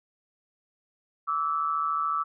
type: tone pair together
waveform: sine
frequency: 1157.1 / 1311 Hz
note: D6 / E6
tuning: -26 / -10 cents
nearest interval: major second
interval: 216 cents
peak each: -28 / -27 dBFS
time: 1.27-2.24 s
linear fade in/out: 20 ms
effects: none